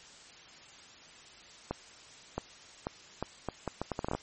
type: accelerating click train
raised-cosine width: 1 ms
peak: -18 dBFS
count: 14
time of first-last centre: 1.71-4.15 s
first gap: 670 ms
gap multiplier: 0.73
effects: white hiss -53 dBFS RMS until 4.22 s + MP3 32 kbps